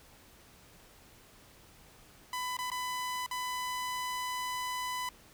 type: tone with dropouts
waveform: sawtooth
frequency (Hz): 1000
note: B5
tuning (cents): +21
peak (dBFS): -30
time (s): 2.33-5.09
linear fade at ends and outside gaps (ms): 2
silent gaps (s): 2.569-2.588 / 2.702-2.716 / 3.263-3.311
effects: pink hiss -58 dBFS RMS until 5.33 s